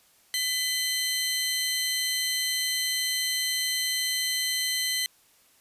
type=tone cluster; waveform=sawtooth; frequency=2001 / 3086 / 4156 Hz; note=B6 / G7 / C8; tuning=+22 / -28 / -12 cents; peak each=-27 dBFS; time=0.34-5.06 s; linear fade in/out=0 ms; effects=white hiss -61 dBFS RMS until 5.6 s + resampled to 32000 Hz